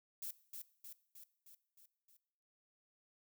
violet noise with echo, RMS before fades -44 dBFS, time 0.22-0.31 s, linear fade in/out 5 ms, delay 310 ms, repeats 6, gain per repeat -4 dB, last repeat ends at 2.17 s, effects noise-tail reverb RT60 0.8 s tail -19 dB re dry

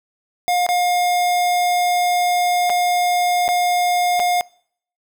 square tone with dropouts, 712 Hz, F5, 33 cents sharp, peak -16 dBFS, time 0.48-4.41 s, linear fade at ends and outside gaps 0 ms, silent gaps 0.665-0.689 / 2.696-2.701 / 3.48-3.488 / 4.195-4.2 s, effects noise-tail reverb RT60 0.6 s tail -24 dB re dry

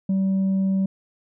sine tone with tanh clipping, 192.2 Hz, G3, 34 cents flat, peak -19 dBFS, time 0.09-0.86 s, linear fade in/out 5 ms, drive 2 dB, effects none

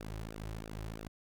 sawtooth tone with flanger, 53.9 Hz, A1, 35 cents flat, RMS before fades -43 dBFS, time 0-1.08 s, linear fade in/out 5 ms, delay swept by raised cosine 0.94 to 4.44 ms, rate 3 Hz, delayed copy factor -0.85, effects none

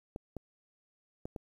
clicks, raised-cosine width 2 ms, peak -26 dBFS, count 4, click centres 0.161 / 0.367 / 1.255 / 1.362 s, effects 10-bit

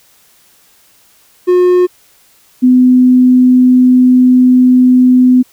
triangle / sine tone pair in turn, 360.1 / 252.4 Hz, F#4 / B3, -47 / +38 cents, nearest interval tritone, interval 615 cents, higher first, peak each -3 dBFS, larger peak neither, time 1.47-1.87 / 2.62-5.43 s, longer second, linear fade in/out 20 ms, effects white hiss -48 dBFS RMS until 5.52 s

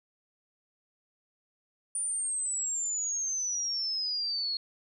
sine exponential sweep, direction down, 9397 to 4291 Hz, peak -29 dBFS, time 1.95-4.57 s, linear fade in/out 2 ms, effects none

